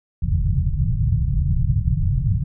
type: low-pass noise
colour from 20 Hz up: white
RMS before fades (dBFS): -19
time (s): 0.22-2.44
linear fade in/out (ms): 10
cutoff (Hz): 150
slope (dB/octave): 48
effects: none